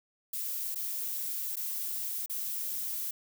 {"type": "noise with dropouts", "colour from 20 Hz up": "violet", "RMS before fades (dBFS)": -35, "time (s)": [0.33, 3.11], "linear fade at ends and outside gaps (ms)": 5, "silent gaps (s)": [[0.747, 0.756], [1.558, 1.567], [2.261, 2.296]], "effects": []}